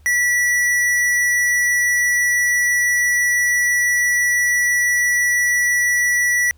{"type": "tone with hard clipping", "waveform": "sine", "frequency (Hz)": 1951, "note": "B6", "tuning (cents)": -22, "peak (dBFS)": -16, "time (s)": [0.06, 6.51], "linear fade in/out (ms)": 0, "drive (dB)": 13, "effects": ["added 75 Hz sine -46 dBFS peak until 6.57 s", "pink hiss -60 dBFS RMS until 6.57 s"]}